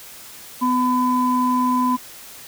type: tone pair together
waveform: sine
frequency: 250.7 / 1007 Hz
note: B3 / B5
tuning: +26 / +33 cents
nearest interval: 2 octaves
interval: 2407 cents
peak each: -18 dBFS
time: 0.61-1.97 s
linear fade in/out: 20 ms
effects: tanh soft clip ceiling -8 dBFS + white hiss -40 dBFS RMS until 2.47 s